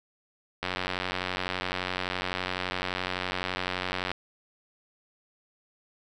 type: click train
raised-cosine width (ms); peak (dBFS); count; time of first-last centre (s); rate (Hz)
0.3; -13; 321; 0.63-4.116; 91.8
effects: none